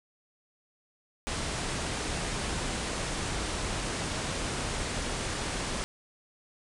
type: low-pass noise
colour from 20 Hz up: pink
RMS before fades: -33 dBFS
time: 1.27-5.84 s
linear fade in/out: 0 ms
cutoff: 9900 Hz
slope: 96 dB/octave
effects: none